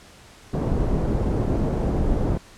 pink low-pass noise, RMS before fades -22 dBFS, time 0.53-2.38 s, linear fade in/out 10 ms, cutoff 500 Hz, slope 12 dB/octave, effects pink hiss -48 dBFS RMS until 2.57 s + low-pass 9000 Hz 12 dB/octave

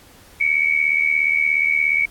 sine tone pair together, 2217 / 2294 Hz, C#7 / D7, 0 / -41 cents, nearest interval minor second, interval 59 cents, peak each -18 dBFS, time 0.4-2.06 s, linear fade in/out 10 ms, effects pink hiss -48 dBFS RMS until 2.1 s + AAC 64 kbps

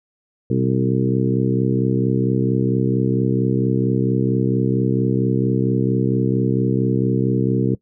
harmonic tone with a mistuned harmonic, 64.4 Hz, C2, 27 cents flat, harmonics 2 / 3 / 4 / 5 / 6 / 7, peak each -20 / -22 / -23 / -24 / -25 / -25 dBFS, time 0.5-7.75 s, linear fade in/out 5 ms, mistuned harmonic 2, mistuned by -59 cents, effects noise-tail reverb RT60 0.1 s tail -20 dB re dry

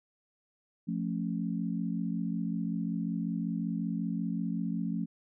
sine chord, F augmented, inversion none, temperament equal with one note detuned, 174.61 / 220 / 275 Hz, F3 / A3 / C#4, 0 / 0 / -14 cents, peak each -33 / -34 / -37 dBFS, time 0.87-5.06 s, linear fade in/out 20 ms, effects none

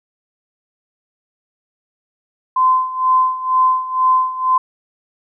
sine tone with tremolo, 1030 Hz, C6, 28 cents flat, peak -9 dBFS, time 2.56-4.58 s, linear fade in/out 5 ms, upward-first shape sine, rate 2.1 Hz, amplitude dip 80%, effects none

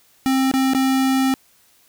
square tone with dropouts, 264.7 Hz, C4, 20 cents sharp, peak -16 dBFS, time 0.26-1.34 s, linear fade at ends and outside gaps 0 ms, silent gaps 0.514-0.538 / 0.735-0.748 s, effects white hiss -56 dBFS RMS until 1.88 s

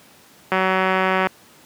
click train, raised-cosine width 0.5 ms, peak -4 dBFS, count 142, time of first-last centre 0.52-1.27 s, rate 188 Hz, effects pink hiss -49 dBFS RMS until 1.65 s + high-pass 150 Hz 12 dB/octave

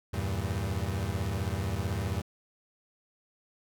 35% pulse chord, E diminished, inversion none, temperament equal, 82.41 / 98 / 116.54 Hz, E2 / G2 / Bb2, 0 / 0 / 0 cents, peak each -32 / -31 / -35 dBFS, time 0.13-2.22 s, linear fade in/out 10 ms, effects none

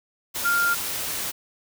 sine tone in noise, 1396.9 Hz, F6, in tune, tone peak -19 dBFS, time 0.44-0.75 s, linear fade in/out 20 ms, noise white, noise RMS -29 dBFS, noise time 0.34-1.32 s, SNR +7 dB, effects none

